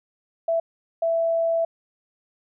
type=tone bursts at uneven times; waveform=sine; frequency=663 Hz; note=E5; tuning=10 cents sharp; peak=-19 dBFS; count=2; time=0.48-0.6 / 1.02-1.65 s; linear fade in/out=5 ms; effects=none